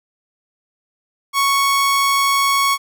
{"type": "tone", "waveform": "sawtooth", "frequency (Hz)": 1108.7, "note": "C#6", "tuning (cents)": 0, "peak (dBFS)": -10, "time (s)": [1.33, 2.78], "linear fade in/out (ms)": 50, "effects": []}